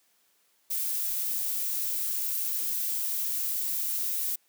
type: noise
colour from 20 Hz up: violet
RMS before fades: -30 dBFS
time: 0.7-4.36 s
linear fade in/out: 10 ms
effects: white hiss -68 dBFS RMS until 4.48 s + high-pass 200 Hz 12 dB/octave